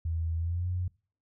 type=tone with pitch glide; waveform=sine; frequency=82 to 89.94 Hz; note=E2 to F#2; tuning=-9 to -49 cents; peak=-28 dBFS; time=0.05-0.88 s; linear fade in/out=5 ms; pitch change=+160 cents; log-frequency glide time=0.37-0.68 s; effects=noise-tail reverb RT60 0.4 s tail -24 dB re dry